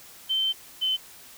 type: tone pair in turn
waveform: sine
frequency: 3097 / 3058 Hz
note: G7 / G7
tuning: -22 / -44 cents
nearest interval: unison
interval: 22 cents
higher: first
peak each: -22 dBFS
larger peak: neither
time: 0.29-0.53 / 0.81-0.97 s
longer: first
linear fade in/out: 20 ms
effects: white hiss -48 dBFS RMS until 1.37 s